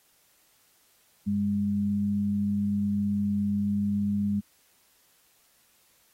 sine tone pair together, 96 / 203.4 Hz, G2 / G#3, -36 / -36 cents, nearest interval octave + minor second, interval 1300 cents, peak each -34 / -24 dBFS, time 1.26-4.41 s, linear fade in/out 20 ms, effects white hiss -64 dBFS RMS until 6.13 s + AAC 48 kbps

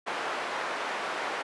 white band-pass noise, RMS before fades -33 dBFS, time 0.06-1.43 s, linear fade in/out 20 ms, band 440 to 1500 Hz, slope 12 dB/octave, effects resampled to 24000 Hz

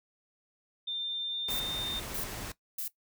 sine tone with pitch glide, 3595 to 3628 Hz, A7 to A#7, +36 to -48 cents, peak -32 dBFS, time 0.87-2 s, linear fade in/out 10 ms, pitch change +16 cents, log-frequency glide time 1.31-1.68 s
pink noise, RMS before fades -40 dBFS, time 1.48-2.52 s, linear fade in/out 5 ms
violet noise bursts, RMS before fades -36 dBFS, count 3, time 1.5-2.88 s, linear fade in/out 5 ms, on 100 ms, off 540 ms
effects noise-tail reverb RT60 0.1 s tail -17 dB re dry

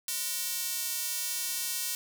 square tone with high-pass filter, 207.7 Hz, G#3, in tune, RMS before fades -33 dBFS, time 0.08-1.95 s, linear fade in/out 2 ms, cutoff 5900 Hz, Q 0.5, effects none

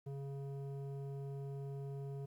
square tone with low-pass filter, 138.59 Hz, C#3, in tune, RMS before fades -44 dBFS, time 0.06-2.26 s, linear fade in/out 10 ms, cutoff 520 Hz, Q 1.2, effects 12-bit

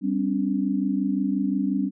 sine chord, G suspended fourth, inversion none, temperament equal with one note detuned, 196 / 261.6 / 287.3 Hz, G3 / C4 / D4, 0 / 0 / -38 cents, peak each -25 / -26 / -26 dBFS, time 0.01-1.91 s, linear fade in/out 50 ms, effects none

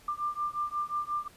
sine beating tone pair, 1188 / 1193.6 Hz, D6 / D6, +20 / +28 cents, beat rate 5.6 Hz, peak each -33 / -33 dBFS, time 0.08-1.28 s, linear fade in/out 5 ms, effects pink hiss -57 dBFS RMS until 1.36 s + resampled to 32000 Hz

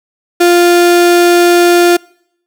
35% pulse tone, 349.2 Hz, F4, in tune, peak -3 dBFS, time 0.4-1.97 s, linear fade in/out 10 ms, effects noise-tail reverb RT60 0.7 s tail -26 dB re dry

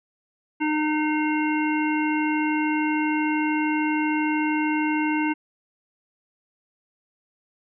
harmonic tone, 305.5 Hz, D#4, 32 cents flat, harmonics 1 / 3 / 5 / 7 / 9, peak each -22 / -28 / -33 / -31 / -33 dBFS, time 0.6-5.34 s, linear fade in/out 20 ms, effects none

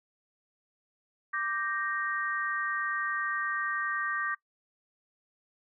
sine chord, G minor, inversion second, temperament equal, 1174.7 / 1568 / 1864.7 Hz, D6 / G6 / Bb6, 0 / 0 / 0 cents, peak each -33 / -34 / -34 dBFS, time 1.33-4.35 s, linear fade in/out 10 ms, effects noise-tail reverb RT60 0.1 s tail -20 dB re dry

